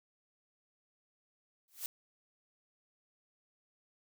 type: noise with exponential growth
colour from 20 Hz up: blue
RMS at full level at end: -35 dBFS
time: 1.68-1.86 s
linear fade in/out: 1 ms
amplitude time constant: 37 ms
effects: none